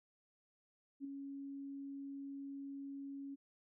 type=tone with ADSR envelope; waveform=sine; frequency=277.2 Hz; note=C#4; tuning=in tune; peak=-39 dBFS; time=1-3.36 s; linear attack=46 ms; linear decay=7 ms; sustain=-5 dB; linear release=23 ms; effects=none